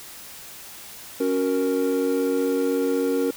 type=chord; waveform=triangle; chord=F# major; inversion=second; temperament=equal; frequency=277.2 / 370 / 466.2 Hz; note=C#4 / F#4 / A#4; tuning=0 / 0 / 0 cents; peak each=-22 / -26 / -21 dBFS; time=1.2-3.31 s; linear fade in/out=5 ms; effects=white hiss -41 dBFS RMS until 3.36 s